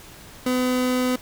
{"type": "tone", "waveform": "30% pulse", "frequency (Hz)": 252.4, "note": "B3", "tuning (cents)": 38, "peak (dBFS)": -17, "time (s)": [0.46, 1.16], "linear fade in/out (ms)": 5, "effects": ["pink hiss -44 dBFS RMS until 1.21 s"]}